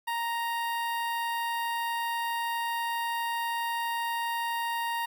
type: tone with notch filter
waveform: sawtooth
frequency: 932.3 Hz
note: A#5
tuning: in tune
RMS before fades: -31 dBFS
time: 0.07-5.06 s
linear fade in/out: 10 ms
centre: 6500 Hz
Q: 0.84
effects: 10-bit